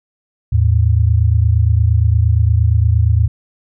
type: tone pair together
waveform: sine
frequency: 80.19 / 108.8 Hz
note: E2 / A2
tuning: -47 / -19 cents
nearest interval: perfect fourth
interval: 528 cents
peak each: -12 dBFS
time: 0.52-3.28 s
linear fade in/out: 10 ms
effects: none